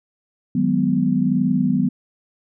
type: chord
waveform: sine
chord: G# minor seventh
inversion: second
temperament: just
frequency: 155.74 / 186.89 / 207.7 / 249.2 Hz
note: D#3 / F#3 / G#3 / B3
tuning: +2 / +18 / 0 / +16 cents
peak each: -24 / -20 / -24 / -19 dBFS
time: 0.55-1.89 s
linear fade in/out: 5 ms
effects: none